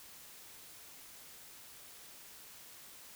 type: silence
effects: white hiss -54 dBFS RMS until 3.15 s